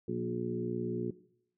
harmonic tone with a mistuned harmonic, 60 Hz, B1, 49 cents flat, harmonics 2 / 3 / 4 / 5 / 6 / 7, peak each -41 / -38 / -39 / -44 / -36 / -40 dBFS, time 0.08-1.11 s, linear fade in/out 5 ms, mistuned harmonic 4, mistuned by -22 cents, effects noise-tail reverb RT60 0.7 s tail -19 dB re dry

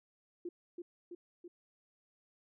sine tone with echo, 349.2 Hz, F4, in tune, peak -38 dBFS, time 0.45-0.49 s, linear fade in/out 5 ms, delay 330 ms, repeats 3, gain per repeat -3 dB, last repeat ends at 1.48 s, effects none

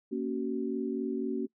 sine chord, F# major, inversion first, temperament equal with one note detuned, 233.1 / 277.2 / 376 Hz, A#3 / C#4 / F#4, 0 / 0 / +28 cents, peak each -34 dBFS, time 0.11-1.47 s, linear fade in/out 20 ms, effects noise-tail reverb RT60 0.1 s tail -23 dB re dry

